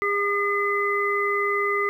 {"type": "harmonic tone", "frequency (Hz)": 405.3, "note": "G#4", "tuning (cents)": -42, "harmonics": [1, 3, 5], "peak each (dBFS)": [-25, -25, -25], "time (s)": [0.02, 1.89], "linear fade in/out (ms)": 0, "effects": ["9-bit"]}